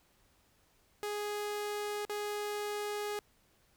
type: tone with dropouts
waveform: sawtooth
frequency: 415.3 Hz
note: G#4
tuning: in tune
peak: -31 dBFS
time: 1.03-3.19 s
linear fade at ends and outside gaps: 0 ms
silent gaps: 2.051-2.096 s
effects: pink hiss -69 dBFS RMS until 3.76 s